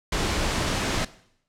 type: noise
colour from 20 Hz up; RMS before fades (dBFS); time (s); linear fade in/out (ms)
pink; -25; 0.12-1.05; 5
effects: noise-tail reverb RT60 0.7 s tail -18 dB re dry + low-pass 7000 Hz 12 dB/octave